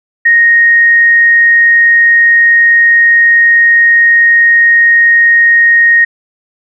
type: tone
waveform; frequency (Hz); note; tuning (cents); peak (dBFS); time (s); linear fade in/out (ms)
sine; 1864.7; A#6; 0; -3; 0.25-6.05; 10
effects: none